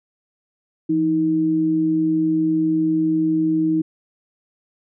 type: tone pair together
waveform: sine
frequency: 168.3 / 316.2 Hz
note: E3 / D#4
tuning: +36 / +28 cents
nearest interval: major seventh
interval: 1092 cents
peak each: -26 / -16 dBFS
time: 0.89-3.82 s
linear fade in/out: 10 ms
effects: none